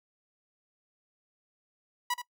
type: tone with echo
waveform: sawtooth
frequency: 977 Hz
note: B5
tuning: 19 cents flat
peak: -24 dBFS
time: 2.1-2.14 s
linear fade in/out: 5 ms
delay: 78 ms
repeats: 1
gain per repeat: -9 dB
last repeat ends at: 2.218 s
effects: noise-tail reverb RT60 0.1 s tail -21 dB re dry